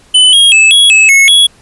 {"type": "tone with pitch steps", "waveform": "square", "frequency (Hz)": [3012, 3268, 2614, 3338, 2594, 2188, 3354], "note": ["F#7", "G#7", "E7", "G#7", "E7", "C#7", "G#7"], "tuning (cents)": [30, -29, -15, 8, -28, -23, 16], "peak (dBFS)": -3, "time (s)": [0.14, 1.47], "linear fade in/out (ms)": 10, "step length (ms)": 190, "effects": ["pink hiss -44 dBFS RMS until 1.61 s", "resampled to 24000 Hz"]}